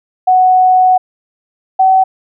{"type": "tone pair in turn", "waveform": "sine", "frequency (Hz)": [741, 758.8], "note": ["F#5", "F#5"], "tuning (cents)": [2, 43], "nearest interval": "unison", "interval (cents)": 41, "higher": "second", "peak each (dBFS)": -5, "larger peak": "neither", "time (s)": [[0.27, 0.98], [1.79, 2.04]], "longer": "first", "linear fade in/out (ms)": 10, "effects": []}